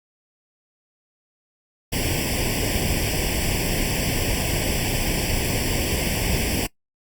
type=noise with comb filter; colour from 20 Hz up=pink; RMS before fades=-23 dBFS; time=1.92-6.67 s; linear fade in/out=10 ms; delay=0.38 ms; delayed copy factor=+1; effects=noise-tail reverb RT60 0.1 s tail -21 dB re dry + Opus 48 kbps